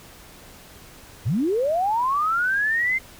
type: linear sweep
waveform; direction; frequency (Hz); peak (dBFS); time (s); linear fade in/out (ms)
sine; up; 85.3 to 2109; -19; 1.25-2.99; 20
effects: pink hiss -46 dBFS RMS until 3.19 s